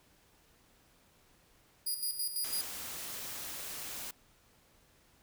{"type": "tone with tremolo", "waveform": "5% pulse", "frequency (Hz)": 4880, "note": "D#8", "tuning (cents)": -34, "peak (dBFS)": -25, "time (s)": [1.86, 2.62], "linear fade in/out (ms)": 10, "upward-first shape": "square", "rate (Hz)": 6, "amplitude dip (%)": 60}
{"type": "noise", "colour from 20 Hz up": "white", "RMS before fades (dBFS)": -42, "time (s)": [2.44, 4.11], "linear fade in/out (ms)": 5}
{"effects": ["pink hiss -66 dBFS RMS until 5.22 s"]}